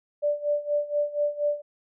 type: tone with tremolo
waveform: sine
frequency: 587 Hz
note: D5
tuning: 1 cent flat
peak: -20 dBFS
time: 0.22-1.62 s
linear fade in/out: 20 ms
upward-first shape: sine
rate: 4.2 Hz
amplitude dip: 85%
effects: none